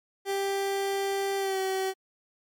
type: tone with pitch glide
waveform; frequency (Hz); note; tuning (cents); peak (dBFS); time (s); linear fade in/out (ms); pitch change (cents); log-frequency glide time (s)
30% pulse; 393.7 to 381.4; G4 to G4; +8 to -47; -24; 0.25-1.94; 50; -55; 1.37-1.59
effects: MP3 96 kbps